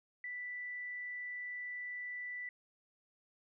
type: tone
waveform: sine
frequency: 1975.5 Hz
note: B6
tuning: in tune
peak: -40 dBFS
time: 0.24-2.49 s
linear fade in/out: 2 ms
effects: none